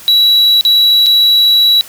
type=tone with dropouts; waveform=triangle; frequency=3911 Hz; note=B7; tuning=18 cents flat; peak=-4 dBFS; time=0.08-1.81 s; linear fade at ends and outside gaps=0 ms; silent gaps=0.61-0.651 / 1.061-1.066 s; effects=white hiss -34 dBFS RMS until 1.88 s